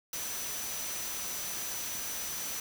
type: tone in noise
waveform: sine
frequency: 5960 Hz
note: F#8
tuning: 12 cents sharp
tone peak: -40 dBFS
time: 0.13-2.6 s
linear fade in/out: 2 ms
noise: white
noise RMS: -38 dBFS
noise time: 0.13-2.6 s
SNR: -5 dB
effects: none